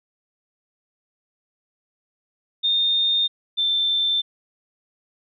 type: tone pair in turn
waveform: sine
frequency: 3649 / 3555 Hz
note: A#7 / A7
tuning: -38 / +17 cents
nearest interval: unison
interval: 45 cents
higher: first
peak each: -17 / -18 dBFS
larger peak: first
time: 2.63-3.28 / 3.57-4.22 s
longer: neither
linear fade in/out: 20 ms
effects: none